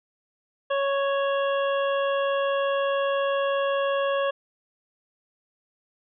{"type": "harmonic tone", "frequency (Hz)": 554.4, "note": "C#5", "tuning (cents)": 0, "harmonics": [1, 2, 3, 5, 6], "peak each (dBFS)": [-23, -29, -33, -37, -39], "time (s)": [0.7, 4.31], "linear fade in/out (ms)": 10, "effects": []}